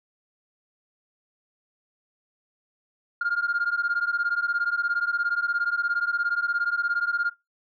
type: beating tone pair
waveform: sine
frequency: 1402 / 1419 Hz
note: F6 / F6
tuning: +6 / +27 cents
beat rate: 17 Hz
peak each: -25 dBFS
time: 3.21-7.3 s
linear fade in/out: 5 ms
effects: noise-tail reverb RT60 0.2 s tail -18 dB re dry + tanh soft clip ceiling -18 dBFS